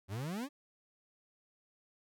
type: exponential sweep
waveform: 40% pulse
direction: up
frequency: 90 to 301.3 Hz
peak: -36 dBFS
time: 0.08-0.49 s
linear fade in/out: 50 ms
effects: none